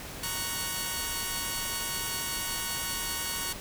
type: chord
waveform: 5% pulse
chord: F# major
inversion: first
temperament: equal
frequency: 932.3 / 1108.7 / 1480 Hz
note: A#5 / C#6 / F#6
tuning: 0 / 0 / 0 cents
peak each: -24 dBFS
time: 0.23-3.53 s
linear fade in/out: 5 ms
effects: pink hiss -41 dBFS RMS until 3.6 s